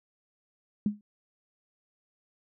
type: tone with exponential decay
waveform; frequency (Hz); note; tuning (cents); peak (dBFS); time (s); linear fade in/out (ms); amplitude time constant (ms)
sine; 207.7; G#3; 0; -20; 0.86-1.01; 2; 31
effects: none